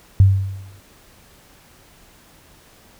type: tone with exponential decay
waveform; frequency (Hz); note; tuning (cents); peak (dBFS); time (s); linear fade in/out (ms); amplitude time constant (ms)
sine; 96.8; G2; -21; -5; 0.2-0.8; 0; 130
effects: pink hiss -50 dBFS RMS until 2.99 s